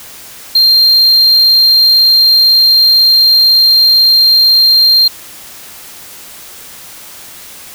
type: tone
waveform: triangle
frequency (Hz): 4186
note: C8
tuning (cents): 0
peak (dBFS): -3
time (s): 0.55-5.08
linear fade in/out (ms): 5
effects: white hiss -32 dBFS RMS until 7.74 s